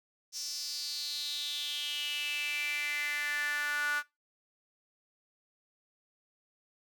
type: tone with high-pass filter sweep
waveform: sawtooth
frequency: 293 Hz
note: D4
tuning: 4 cents flat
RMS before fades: -35 dBFS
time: 0.32-4.03 s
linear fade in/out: 50 ms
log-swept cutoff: 5600 to 1400 Hz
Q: 6.3
effects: noise-tail reverb RT60 0.2 s tail -19 dB re dry